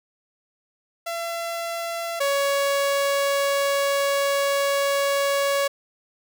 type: tone pair in turn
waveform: sawtooth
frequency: 676 / 559.6 Hz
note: E5 / C#5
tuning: +43 / +16 cents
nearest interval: minor third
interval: 327 cents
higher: first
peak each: -23 / -16 dBFS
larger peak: second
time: 1.06-2.2 / 2.2-5.68 s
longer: second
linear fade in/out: 10 ms
effects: none